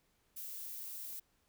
violet noise, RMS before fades -45 dBFS, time 0.36-1.2 s, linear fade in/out 10 ms, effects pink hiss -75 dBFS RMS until 1.48 s

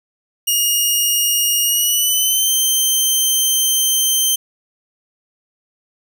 10% pulse tone with pitch glide, 2858 to 3117 Hz, F7 to G7, +39 to -11 cents, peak -6 dBFS, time 0.47-4.36 s, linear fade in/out 10 ms, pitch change +150 cents, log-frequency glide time 1.63-2.5 s, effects none

